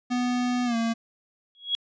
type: tone with pitch glide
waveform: square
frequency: 246.9 to 229 Hz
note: B3 to A#3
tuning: 0 to -31 cents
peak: -24 dBFS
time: 0.1-0.94 s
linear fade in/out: 20 ms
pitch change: -131 cents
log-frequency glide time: 0.65-0.76 s
type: tone with exponential growth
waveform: sine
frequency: 3322 Hz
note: G#7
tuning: in tune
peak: -19 dBFS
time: 1.55-1.75 s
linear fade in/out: 0 ms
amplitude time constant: 42 ms
effects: resampled to 16000 Hz